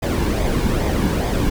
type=noise with flanger; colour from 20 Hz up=brown; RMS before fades=-19 dBFS; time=0.02-1.5 s; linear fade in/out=10 ms; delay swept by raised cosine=0.7 to 1.6 ms; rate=2.4 Hz; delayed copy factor=-0.55; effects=none